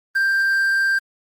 triangle tone with quantisation, 1581 Hz, G6, 14 cents sharp, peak -14 dBFS, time 0.15-0.99 s, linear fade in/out 10 ms, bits 7, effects Opus 24 kbps

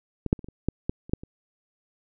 clicks, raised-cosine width 3 ms, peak -15 / -6 / -29 / -26 / -28 / -10 / -12 / -29 / -8 / -27 dBFS, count 10, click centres 0.263 / 0.329 / 0.392 / 0.444 / 0.486 / 0.686 / 0.895 / 1.095 / 1.135 / 1.235 s, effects none

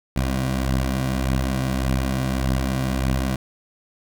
15% pulse beating tone pair, 64 / 65.7 Hz, C2 / C2, -38 / +8 cents, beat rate 1.7 Hz, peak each -21 / -15 dBFS, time 0.16-3.36 s, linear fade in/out 5 ms, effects none

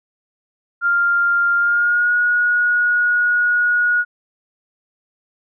sine tone with pitch glide, 1396.9 to 1450.3 Hz, F6 to F#6, 0 to -35 cents, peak -13 dBFS, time 0.81-4.05 s, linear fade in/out 50 ms, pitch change +65 cents, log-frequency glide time 1.57-2.13 s, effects none

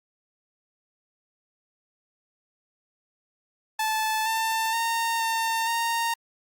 sawtooth tone with pitch steps, 873 / 893 / 918 / 907 / 925 Hz, A5 / A5 / A#5 / A#5 / A#5, -14 / +25 / -27 / -48 / -14 cents, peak -20 dBFS, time 3.79-6.14 s, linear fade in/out 5 ms, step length 470 ms, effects Opus 48 kbps

